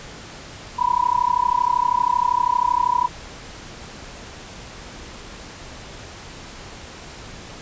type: tone with amplitude modulation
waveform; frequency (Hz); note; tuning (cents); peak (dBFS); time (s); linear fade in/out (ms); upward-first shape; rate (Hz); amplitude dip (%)
sine; 980; B5; -14; -12; 0.78-3.08; 20; sine; 32.7; 100
effects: pink hiss -38 dBFS RMS until 7.61 s + resampled to 16000 Hz